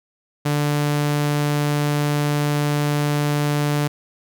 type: tone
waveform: sawtooth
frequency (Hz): 146.83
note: D3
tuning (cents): 0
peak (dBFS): -14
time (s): 0.45-3.88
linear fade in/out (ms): 10
effects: none